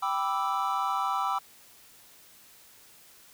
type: chord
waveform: triangle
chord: E minor seventh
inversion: first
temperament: equal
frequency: 784 / 987.8 / 1174.7 / 1318.5 Hz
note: G5 / B5 / D6 / E6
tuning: 0 / 0 / 0 / 0 cents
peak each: -30 dBFS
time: 0.02-1.39 s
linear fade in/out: 10 ms
effects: white hiss -55 dBFS RMS until 3.33 s